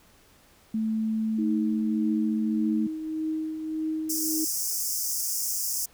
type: tone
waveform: sine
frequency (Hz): 220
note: A3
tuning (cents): 0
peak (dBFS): -24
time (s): 0.74-2.87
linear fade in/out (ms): 5
type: tone with tremolo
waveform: sine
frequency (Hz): 314.6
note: D#4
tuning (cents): +19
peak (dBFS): -25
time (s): 1.38-4.45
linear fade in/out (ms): 10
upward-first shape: triangle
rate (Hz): 1.7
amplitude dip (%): 55
type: high-pass noise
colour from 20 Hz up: pink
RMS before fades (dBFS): -29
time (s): 4.09-5.86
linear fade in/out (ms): 10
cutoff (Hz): 5100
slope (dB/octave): 96
effects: pink hiss -58 dBFS RMS until 5.93 s